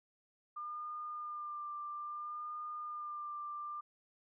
sine tone with vibrato, 1200 Hz, D6, 37 cents sharp, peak -40 dBFS, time 0.56-3.81 s, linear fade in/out 10 ms, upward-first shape sine, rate 0.6 Hz, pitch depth 23 cents each way, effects none

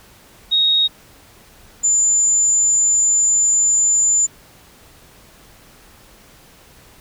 sine tone pair in turn, 3755 / 7088 Hz, A#7 / A8, +12 / +12 cents, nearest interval major seventh, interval 1100 cents, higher second, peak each -12 / -12 dBFS, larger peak neither, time 0.51-0.88 / 1.83-4.27 s, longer second, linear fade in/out 20 ms, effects pink hiss -47 dBFS RMS until 7 s

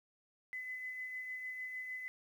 sine tone with tremolo, 2018 Hz, B6, 37 cents sharp, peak -39 dBFS, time 0.53-2.08 s, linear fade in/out 0 ms, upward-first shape sine, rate 6.6 Hz, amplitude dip 35%, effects 11-bit

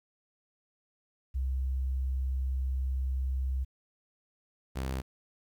sine / sawtooth tone pair in turn, 65.41 / 65.79 Hz, C2 / C2, 0 / +10 cents, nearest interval unison, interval 10 cents, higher second, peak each -28 dBFS, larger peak neither, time 1.34-3.65 / 4.75-5.02 s, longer first, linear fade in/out 20 ms, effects 11-bit

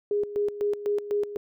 sine tone with tremolo, 411.7 Hz, G#4, 15 cents flat, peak -22 dBFS, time 0.11-1.37 s, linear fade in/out 2 ms, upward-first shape square, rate 4 Hz, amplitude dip 75%, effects none

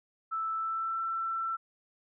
sine tone with pitch glide, 1318.5 to 1339.2 Hz, E6 to E6, 0 to +27 cents, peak -30 dBFS, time 0.31-1.57 s, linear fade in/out 20 ms, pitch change +27 cents, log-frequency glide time 0.55-1 s, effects none

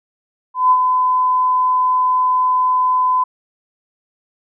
sine tone with ADSR envelope, 1012 Hz, B5, 42 cents sharp, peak -7 dBFS, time 0.54-3.24 s, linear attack 170 ms, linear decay 55 ms, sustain -5 dB, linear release 9 ms, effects none

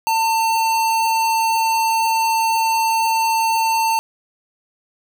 square tone, 899 Hz, A5, 37 cents sharp, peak -16 dBFS, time 0.07-3.99 s, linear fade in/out 0 ms, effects none

